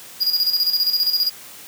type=tone with tremolo; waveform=square; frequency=4863 Hz; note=D#8; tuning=40 cents flat; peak=-15 dBFS; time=0.2-1.3 s; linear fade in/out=20 ms; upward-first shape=square; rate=15 Hz; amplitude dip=60%; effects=white hiss -40 dBFS RMS until 1.67 s + high-pass 80 Hz 12 dB/octave